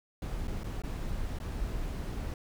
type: noise with dropouts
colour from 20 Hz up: brown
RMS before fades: -35 dBFS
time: 0.22-2.34 s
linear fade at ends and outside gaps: 2 ms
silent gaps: 0.473-0.479 / 0.635-0.642 / 0.82-0.836 / 1.388-1.4 s
effects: none